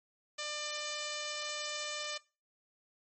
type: tone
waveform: 5% pulse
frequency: 597 Hz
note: D5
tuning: 28 cents sharp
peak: -25 dBFS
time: 0.38-2.18 s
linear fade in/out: 10 ms
effects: noise-tail reverb RT60 0.3 s tail -20 dB re dry + MP3 32 kbps